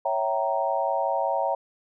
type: chord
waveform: sine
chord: C# diminished seventh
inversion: none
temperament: equal with one note detuned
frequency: 554.4 / 659.3 / 770.1 / 932.3 Hz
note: C#5 / E5 / G5 / Bb5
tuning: 0 / 0 / -31 / 0 cents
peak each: -28 dBFS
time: 0.05-1.55 s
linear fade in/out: 5 ms
effects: none